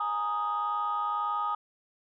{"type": "chord", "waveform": "sine", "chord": "Ab suspended second", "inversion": "none", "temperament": "equal", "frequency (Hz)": [830.6, 932.3, 1244.5], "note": ["Ab5", "Bb5", "Eb6"], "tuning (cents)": [0, 0, 0], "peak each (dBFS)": [-33, -34, -28], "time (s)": [0, 1.55], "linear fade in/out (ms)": 5, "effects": ["tanh soft clip ceiling -22 dBFS"]}